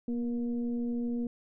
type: tone with frequency modulation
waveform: sine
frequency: 239.4 Hz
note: A#3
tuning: 46 cents sharp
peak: -29 dBFS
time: 0.08-1.27 s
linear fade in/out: 2 ms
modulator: 233 Hz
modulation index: 0.52
effects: none

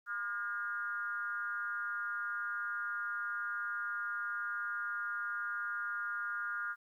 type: tone with frequency modulation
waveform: sine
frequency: 1423 Hz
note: F6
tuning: 32 cents sharp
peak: -35 dBFS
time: 0.06-6.76 s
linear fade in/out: 50 ms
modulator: 203 Hz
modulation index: 0.86
effects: 12-bit

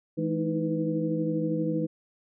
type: tone cluster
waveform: sine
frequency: 163.1 / 212.8 / 313.1 / 325.6 / 496.3 Hz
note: E3 / G#3 / D#4 / E4 / B4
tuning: -18 / +42 / +11 / -21 / +8 cents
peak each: -30 / -34 / -29 / -37 / -32 dBFS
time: 0.17-1.87 s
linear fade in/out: 20 ms
effects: none

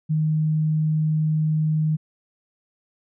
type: tone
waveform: sine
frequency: 155.4 Hz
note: D#3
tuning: 2 cents flat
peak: -18 dBFS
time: 0.09-1.97 s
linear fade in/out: 20 ms
effects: none

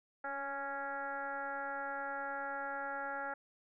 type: tone with frequency modulation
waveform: sine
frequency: 1108.7 Hz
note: C#6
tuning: in tune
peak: -37 dBFS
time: 0.24-3.34 s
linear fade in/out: 5 ms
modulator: 276 Hz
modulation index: 2.2
effects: none

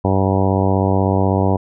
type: harmonic tone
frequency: 96.2 Hz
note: G2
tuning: 32 cents flat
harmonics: 1 / 2 / 3 / 4 / 5 / 6 / 7 / 8 / 9 / 10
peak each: -17 / -20 / -22 / -23 / -24 / -25 / -25 / -26 / -27 / -27 dBFS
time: 0.04-1.57 s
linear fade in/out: 10 ms
effects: none

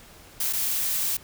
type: noise with dropouts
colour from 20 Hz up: blue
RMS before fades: -26 dBFS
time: 0.4-1.17 s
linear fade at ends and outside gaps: 5 ms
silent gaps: 0.528-0.532 s
effects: pink hiss -49 dBFS RMS until 1.23 s

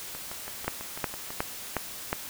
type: two click trains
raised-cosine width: 0.5 ms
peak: -23 / -11 dBFS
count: 8 / 5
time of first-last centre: 0.15-1.305 / 0.68-2.129 s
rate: 6.06 / 2.76 Hz
effects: white hiss -40 dBFS RMS until 2.29 s

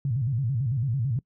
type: tone with vibrato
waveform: sine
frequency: 125.3 Hz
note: B2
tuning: 25 cents sharp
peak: -23 dBFS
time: 0.05-1.19 s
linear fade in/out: 2 ms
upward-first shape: square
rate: 9 Hz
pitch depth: 180 cents each way
effects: noise-tail reverb RT60 0.1 s tail -23 dB re dry

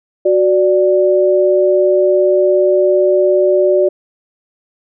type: tone pair together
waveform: sine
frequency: 370 / 587.3 Hz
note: F#4 / D5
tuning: 0 / 0 cents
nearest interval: minor sixth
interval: 800 cents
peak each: -11 dBFS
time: 0.25-3.89 s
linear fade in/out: 10 ms
effects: none

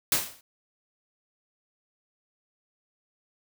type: noise with exponential decay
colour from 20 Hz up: white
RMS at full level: -20 dBFS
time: 0.12-0.41 s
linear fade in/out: 2 ms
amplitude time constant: 63 ms
effects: none

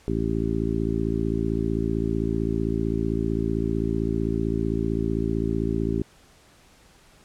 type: harmonic tone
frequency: 55.6 Hz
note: A1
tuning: 19 cents sharp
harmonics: 1 / 2 / 3 / 4 / 5 / 6 / 7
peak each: -30 / -30 / -30 / -30 / -30 / -30 / -30 dBFS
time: 0.08-6.02 s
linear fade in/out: 0 ms
effects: pink hiss -55 dBFS RMS until 7.24 s + low-pass 10000 Hz 12 dB/octave

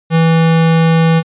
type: tone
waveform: square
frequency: 163.6 Hz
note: E3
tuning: 13 cents flat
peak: -8 dBFS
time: 0.1-1.23 s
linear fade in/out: 50 ms
effects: resampled to 8000 Hz

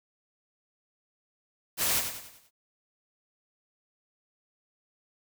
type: noise with echo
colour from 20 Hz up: white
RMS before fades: -27 dBFS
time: 1.77-2.03 s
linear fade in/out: 50 ms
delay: 96 ms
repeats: 5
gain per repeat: -7 dB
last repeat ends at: 2.51 s
effects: none

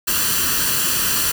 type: noise with comb filter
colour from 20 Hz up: white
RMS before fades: -19 dBFS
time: 0.07-1.32 s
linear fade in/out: 10 ms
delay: 0.68 ms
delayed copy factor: +0.65
effects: none

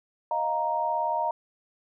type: chord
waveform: sine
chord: Eb suspended second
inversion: none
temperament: just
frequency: 622.3 / 700 / 933.4 Hz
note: Eb5 / F5 / Bb5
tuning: 0 / +4 / +2 cents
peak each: -31 / -31 / -26 dBFS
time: 0.31-1.31 s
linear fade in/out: 2 ms
effects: none

